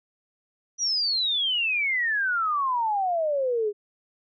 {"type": "exponential sweep", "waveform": "sine", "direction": "down", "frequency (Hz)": [5920, 403.2], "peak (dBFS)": -22, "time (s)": [0.78, 3.73], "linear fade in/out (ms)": 50, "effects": []}